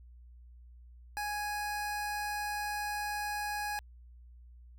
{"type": "tone", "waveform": "25% pulse", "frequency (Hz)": 830.6, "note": "G#5", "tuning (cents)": 0, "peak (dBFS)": -30, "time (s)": [1.17, 3.79], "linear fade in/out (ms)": 0, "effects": ["added 60 Hz sine -51 dBFS peak until 4.78 s"]}